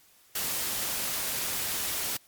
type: noise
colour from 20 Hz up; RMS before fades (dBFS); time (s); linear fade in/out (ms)
white; -31; 0.35-2.17; 5
effects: white hiss -60 dBFS RMS until 2.27 s + MP3 96 kbps